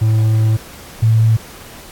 triangle / sine tone pair in turn, 110 / 111.86 Hz, A2 / A2, 0 / +29 cents, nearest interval unison, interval 29 cents, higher second, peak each -8 dBFS, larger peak neither, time 0.01-0.57 / 1.02-1.37 s, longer first, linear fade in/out 10 ms, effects pink hiss -37 dBFS RMS until 1.91 s + AAC 64 kbps

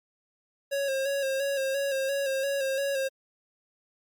square tone with vibrato, 546 Hz, C#5, 26 cents flat, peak -27 dBFS, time 0.71-3.09 s, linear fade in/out 20 ms, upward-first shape square, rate 2.9 Hz, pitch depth 34 cents each way, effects Opus 48 kbps

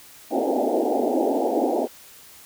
pink band-pass noise, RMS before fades -22 dBFS, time 0.3-1.88 s, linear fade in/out 50 ms, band 240 to 840 Hz, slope 96 dB/octave, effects white hiss -47 dBFS RMS until 2.45 s

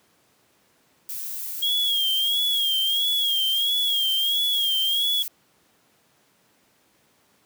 violet noise, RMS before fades -32 dBFS, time 1.09-5.28 s, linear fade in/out 2 ms
sine tone with vibrato, 3266 Hz, G#7, 30 cents flat, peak -20 dBFS, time 1.62-5.23 s, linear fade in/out 10 ms, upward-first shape sine, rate 1.5 Hz, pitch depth 75 cents each way
effects pink hiss -62 dBFS RMS until 7.45 s + high-pass 150 Hz 12 dB/octave

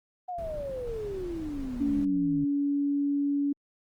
sine exponential sweep, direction down, 740 to 146 Hz, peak -32 dBFS, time 0.28-2.45 s, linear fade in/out 10 ms
brown noise, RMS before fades -41 dBFS, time 0.38-2.05 s, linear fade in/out 5 ms
sine tone, 284.3 Hz, C#4, 44 cents sharp, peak -24 dBFS, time 1.8-3.53 s, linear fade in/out 10 ms
effects Opus 24 kbps

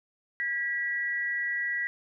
sine tone pair together, 1633.9 / 1943 Hz, G#6 / B6, -29 / -29 cents, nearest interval minor third, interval 300 cents, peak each -35 / -28 dBFS, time 0.4-1.87 s, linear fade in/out 0 ms, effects none

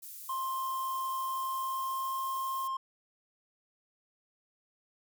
pink high-pass noise, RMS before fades -46 dBFS, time 0.02-2.68 s, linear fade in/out 10 ms, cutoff 12000 Hz, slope 12 dB/octave
triangle tone with pitch glide, 1054 to 1061.3 Hz, C6 to C6, +12 to +24 cents, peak -30 dBFS, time 0.29-2.77 s, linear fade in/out 5 ms, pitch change +12 cents, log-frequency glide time 1.39-2.3 s
effects none

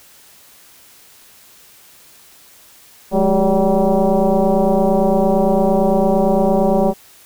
sine tone with frequency modulation, 180.6 Hz, F#3, 42 cents flat, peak -11 dBFS, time 3.11-6.94 s, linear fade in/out 50 ms, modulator 195 Hz, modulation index 3.1, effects white hiss -46 dBFS RMS until 7.25 s

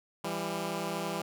10% pulse tone pair together, 167.29 / 198.8 Hz, E3 / G3, +26 / +25 cents, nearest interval minor third, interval 299 cents, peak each -27 dBFS, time 0.24-1.22 s, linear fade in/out 5 ms, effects none

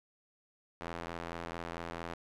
square tone with band-pass filter, 42.25 Hz, E1, 43 cents sharp, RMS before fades -42 dBFS, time 0.81-2.14 s, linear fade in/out 0 ms, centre 1100 Hz, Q 0.59, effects none

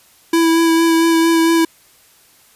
square tone with vibrato, 330 Hz, E4, 2 cents sharp, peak -11 dBFS, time 0.33-1.65 s, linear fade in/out 5 ms, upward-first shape sine, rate 4.4 Hz, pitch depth 15 cents each way, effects white hiss -50 dBFS RMS until 2.55 s + resampled to 32000 Hz

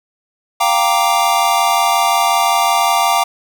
square chord, G minor seventh, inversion third, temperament equal, 698.5 / 784 / 932.3 / 1174.7 Hz, F5 / G5 / Bb5 / D6, 0 / 0 / 0 / 0 cents, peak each -18 dBFS, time 0.6-3.24 s, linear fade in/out 10 ms, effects none

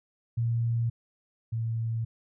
sine tone pair in turn, 116.54 / 113.88 Hz, A#2 / A#2, 0 / -40 cents, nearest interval unison, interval 40 cents, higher first, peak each -24 / -27 dBFS, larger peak first, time 0.37-0.9 / 1.52-2.05 s, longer neither, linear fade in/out 10 ms, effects none

